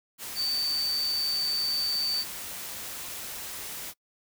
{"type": "tone in noise", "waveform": "sine", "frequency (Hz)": 4574, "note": "D8", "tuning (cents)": -47, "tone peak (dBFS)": -26, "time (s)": [0.35, 2.25], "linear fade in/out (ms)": 50, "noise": "white", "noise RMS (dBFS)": -38, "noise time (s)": [0.18, 3.94], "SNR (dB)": 9, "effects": ["noise-tail reverb RT60 0.1 s tail -24 dB re dry"]}